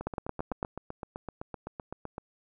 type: two click trains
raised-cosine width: 1 ms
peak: -17 / -23 dBFS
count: 6 / 18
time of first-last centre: 0.07-0.629 / 0.01-2.181 s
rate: 8.95 / 7.83 Hz
effects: none